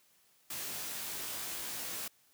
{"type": "noise with comb filter", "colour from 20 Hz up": "white", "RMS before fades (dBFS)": -40, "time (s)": [0.5, 2.08], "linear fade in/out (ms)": 5, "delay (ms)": 18, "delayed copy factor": 0.75, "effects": ["white hiss -68 dBFS RMS until 2.33 s", "high-pass 80 Hz 12 dB/octave"]}